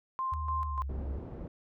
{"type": "tone with tremolo", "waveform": "sine", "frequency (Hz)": 1049, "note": "C6", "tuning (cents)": 4, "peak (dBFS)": -30, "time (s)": [0.19, 0.82], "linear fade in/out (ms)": 0, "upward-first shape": "square", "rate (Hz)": 3.4, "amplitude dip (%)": 55}
{"type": "tone with pitch glide", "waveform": "sine", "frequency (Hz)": [76.3, 67.98], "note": ["D#2", "C#2"], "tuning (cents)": [-33, -33], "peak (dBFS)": -33, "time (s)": [0.32, 1.19], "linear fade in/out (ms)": 5, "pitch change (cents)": -200, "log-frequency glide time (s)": [0.62, 0.82]}
{"type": "low-pass noise", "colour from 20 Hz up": "pink", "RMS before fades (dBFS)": -42, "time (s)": [0.89, 1.48], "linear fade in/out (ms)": 5, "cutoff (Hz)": 510, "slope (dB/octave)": 12}
{"effects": []}